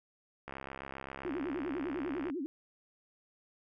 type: click train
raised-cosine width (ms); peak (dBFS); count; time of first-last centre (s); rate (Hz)
0.5; -27; 124; 0.48-2.3; 67.6
type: tone with vibrato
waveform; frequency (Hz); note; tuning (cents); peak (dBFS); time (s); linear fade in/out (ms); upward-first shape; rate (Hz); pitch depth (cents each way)
sine; 311.1; D#4; 0; -34; 1.25-2.46; 0; sine; 10; 300
effects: none